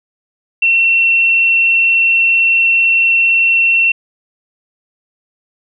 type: tone with frequency modulation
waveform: sine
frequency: 2711 Hz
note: E7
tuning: 48 cents sharp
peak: -8 dBFS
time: 0.62-3.92 s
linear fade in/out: 5 ms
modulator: 39.6 Hz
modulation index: 0.42
effects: none